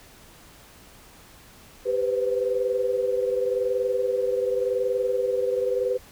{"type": "tone cluster", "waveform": "sine", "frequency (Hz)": [394.6, 498.1, 519], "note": ["G4", "B4", "C5"], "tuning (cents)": [11, 15, -14], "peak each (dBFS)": [-28, -23, -31], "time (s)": [1.85, 5.98], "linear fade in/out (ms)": 20, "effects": ["pink hiss -50 dBFS RMS until 6.11 s"]}